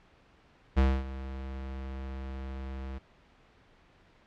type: tone with ADSR envelope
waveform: square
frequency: 66.4 Hz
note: C2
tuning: 26 cents sharp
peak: -20 dBFS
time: 0.76-2.99 s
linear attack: 23 ms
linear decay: 250 ms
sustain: -17 dB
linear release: 15 ms
effects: pink hiss -61 dBFS RMS until 4.26 s + low-pass 3000 Hz 12 dB/octave